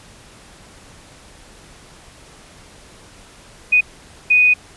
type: tone bursts at uneven times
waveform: sine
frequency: 2486 Hz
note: D#7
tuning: 2 cents flat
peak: -9 dBFS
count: 2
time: 3.72-3.81 / 4.3-4.54 s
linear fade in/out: 10 ms
effects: pink hiss -44 dBFS RMS until 4.76 s + resampled to 24000 Hz